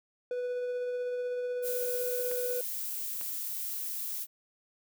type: tone with tremolo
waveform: triangle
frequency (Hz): 493.9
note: B4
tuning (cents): 0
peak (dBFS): -28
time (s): 0.31-2.61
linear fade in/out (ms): 2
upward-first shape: triangle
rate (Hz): 16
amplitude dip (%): 25
type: noise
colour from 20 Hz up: violet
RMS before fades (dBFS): -36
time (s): 1.62-4.27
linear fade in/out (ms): 50
type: clicks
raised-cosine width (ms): 0.3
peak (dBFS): -28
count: 2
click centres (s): 2.314 / 3.212
effects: none